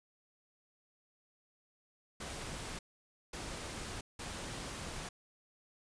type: noise bursts at uneven times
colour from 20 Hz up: pink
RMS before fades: -43 dBFS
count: 3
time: 2.2-2.79 / 3.33-4.01 / 4.19-5.09 s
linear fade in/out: 5 ms
effects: resampled to 22050 Hz